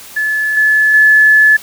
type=tone with level steps; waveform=sine; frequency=1724 Hz; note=A6; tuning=36 cents flat; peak=-12 / -7 / -4 dBFS; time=0.16-1.57 s; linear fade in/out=10 ms; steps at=0.57 / 0.94 s; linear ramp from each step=2 ms; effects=white hiss -34 dBFS RMS until 1.62 s